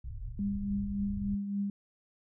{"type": "low-pass noise", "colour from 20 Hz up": "pink", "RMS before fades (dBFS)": -40, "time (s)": [0.04, 1.35], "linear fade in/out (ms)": 5, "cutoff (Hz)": 130, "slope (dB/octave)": 96}
{"type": "tone with tremolo", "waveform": "sine", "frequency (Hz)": 200.7, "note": "G3", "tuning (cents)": 41, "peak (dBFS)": -28, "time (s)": [0.39, 1.7], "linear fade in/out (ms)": 2, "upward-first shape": "triangle", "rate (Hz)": 3.5, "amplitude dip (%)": 55}
{"effects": []}